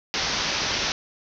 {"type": "low-pass noise", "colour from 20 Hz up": "white", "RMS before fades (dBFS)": -26, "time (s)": [0.14, 0.92], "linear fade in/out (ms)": 0, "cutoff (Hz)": 6100, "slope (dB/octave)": 96, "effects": []}